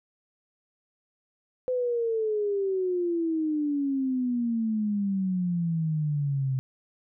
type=exponential sweep; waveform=sine; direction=down; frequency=511 to 129.8 Hz; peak=-24 dBFS; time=1.68-6.59 s; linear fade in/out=0 ms; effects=none